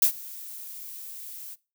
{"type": "noise with ADSR envelope", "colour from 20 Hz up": "violet", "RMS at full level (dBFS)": -17, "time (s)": [0.02, 1.56], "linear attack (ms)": 4, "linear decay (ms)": 92, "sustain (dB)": -23, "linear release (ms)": 31, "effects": ["noise-tail reverb RT60 0.3 s tail -21 dB re dry"]}